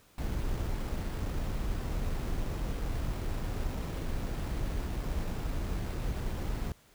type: noise with sample-and-hold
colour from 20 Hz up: brown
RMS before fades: -33 dBFS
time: 0.18-6.72 s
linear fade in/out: 2 ms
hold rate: 6300 Hz
effects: pink hiss -62 dBFS RMS until 6.94 s